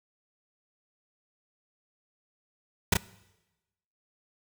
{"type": "noise with echo", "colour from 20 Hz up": "pink", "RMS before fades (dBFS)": -21, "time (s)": [2.92, 2.94], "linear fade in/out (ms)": 5, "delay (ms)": 31, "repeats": 1, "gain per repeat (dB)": -3, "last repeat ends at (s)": 2.971, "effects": ["noise-tail reverb RT60 1.0 s tail -20 dB re dry"]}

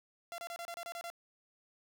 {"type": "tone bursts", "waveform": "sawtooth", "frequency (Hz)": 685, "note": "F5", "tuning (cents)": -34, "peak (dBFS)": -37, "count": 9, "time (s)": [0.32, 1.101], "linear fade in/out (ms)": 0, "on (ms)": 61, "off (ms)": 29, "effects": []}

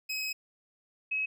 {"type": "tone pair in turn", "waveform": ["25% pulse", "sine"], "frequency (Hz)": [2546, 2561], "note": ["D#7", "D#7"], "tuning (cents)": [39, 49], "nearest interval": "unison", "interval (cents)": 10, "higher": "second", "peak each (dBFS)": -28, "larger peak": "neither", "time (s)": [[0.09, 0.33], [1.11, 1.26]], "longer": "first", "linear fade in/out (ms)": 10, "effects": []}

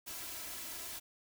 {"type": "noise with comb filter", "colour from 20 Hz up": "white", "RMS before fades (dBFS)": -44, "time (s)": [0.06, 1], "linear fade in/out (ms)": 20, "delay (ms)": 3, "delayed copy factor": 0.55, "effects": []}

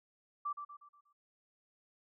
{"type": "tone with echo", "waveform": "sine", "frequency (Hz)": 1168, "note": "D6", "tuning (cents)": -10, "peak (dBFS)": -34, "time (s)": [0.45, 0.53], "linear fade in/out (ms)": 10, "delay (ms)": 120, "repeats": 5, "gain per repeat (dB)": -7, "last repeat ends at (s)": 1.13, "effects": []}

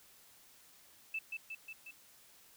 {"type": "tone with echo", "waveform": "sine", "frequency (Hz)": 2637, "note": "E7", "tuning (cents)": 0, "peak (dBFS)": -35, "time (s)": [1.14, 1.19], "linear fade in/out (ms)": 5, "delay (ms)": 180, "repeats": 4, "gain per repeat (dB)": -3, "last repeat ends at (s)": 1.91, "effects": ["white hiss -62 dBFS RMS until 2.56 s"]}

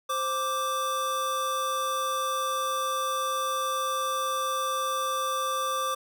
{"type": "tone pair together", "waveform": "square", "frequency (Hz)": [523.3, 1174.8], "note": ["C5", "D6"], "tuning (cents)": [0, 0], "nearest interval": "octave + major second", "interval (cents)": 1400, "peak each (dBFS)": [-34, -28], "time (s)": [0.09, 5.95], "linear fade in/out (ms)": 10, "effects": []}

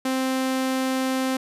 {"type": "tone", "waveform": "sawtooth", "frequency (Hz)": 261.6, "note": "C4", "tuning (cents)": 0, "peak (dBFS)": -18, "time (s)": [0.05, 1.37], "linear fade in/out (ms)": 5, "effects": ["resampled to 32000 Hz"]}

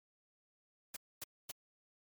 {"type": "noise bursts", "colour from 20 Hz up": "white", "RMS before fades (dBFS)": -43, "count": 3, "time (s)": [0.94, 1.515], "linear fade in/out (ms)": 5, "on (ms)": 25, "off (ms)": 250, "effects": ["MP3 96 kbps"]}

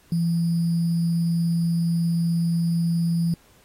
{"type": "tone with sample-and-hold", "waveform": "sine", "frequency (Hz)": 168.4, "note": "E3", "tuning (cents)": 37, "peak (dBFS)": -19, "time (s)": [0.12, 3.34], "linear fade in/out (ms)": 2, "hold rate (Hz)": 4900, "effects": ["pink hiss -57 dBFS RMS until 3.64 s", "AAC 48 kbps"]}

